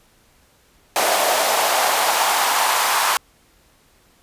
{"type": "noise with high-pass filter sweep", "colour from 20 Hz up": "pink", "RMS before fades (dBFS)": -18, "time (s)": [0.96, 3.17], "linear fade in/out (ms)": 0, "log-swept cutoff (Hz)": [610, 1000], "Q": 2.7, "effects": ["pink hiss -56 dBFS RMS until 4.22 s", "resampled to 32000 Hz"]}